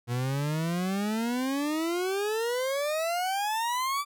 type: exponential sweep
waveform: 40% pulse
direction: up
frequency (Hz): 118 to 1174.7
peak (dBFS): -26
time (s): 0.07-4.05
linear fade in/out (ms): 50
effects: none